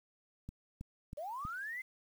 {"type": "click train", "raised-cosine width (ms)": 5, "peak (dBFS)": -31, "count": 4, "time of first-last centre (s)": [0.49, 1.452], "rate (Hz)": 3.12}
{"type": "linear sweep", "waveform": "sine", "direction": "up", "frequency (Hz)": [554.4, 2096], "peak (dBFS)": -39, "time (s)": [1.17, 1.82], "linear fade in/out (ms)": 10}
{"effects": ["10-bit"]}